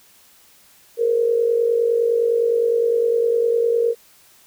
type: tone with amplitude modulation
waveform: sine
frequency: 466.2 Hz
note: A#4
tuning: in tune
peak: -12 dBFS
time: 0.97-3.95 s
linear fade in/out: 50 ms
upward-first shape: sine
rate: 49.8 Hz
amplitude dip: 65%
effects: white hiss -52 dBFS RMS until 4.46 s